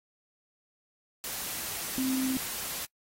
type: tone in noise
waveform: sine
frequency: 261.6 Hz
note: C4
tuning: in tune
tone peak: -27 dBFS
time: 1.98-2.37 s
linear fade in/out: 0 ms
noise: white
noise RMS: -36 dBFS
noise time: 1.24-2.85 s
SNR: +6 dB
effects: noise-tail reverb RT60 0.1 s tail -24 dB re dry + AAC 48 kbps